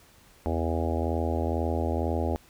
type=harmonic tone; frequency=82.1 Hz; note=E2; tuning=6 cents flat; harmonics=1 / 3 / 4 / 5 / 6 / 7 / 8 / 9 / 10; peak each=-28 / -33 / -34 / -35 / -36 / -36 / -37 / -38 / -38 dBFS; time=0.46-2.36 s; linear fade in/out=0 ms; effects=pink hiss -57 dBFS RMS until 2.49 s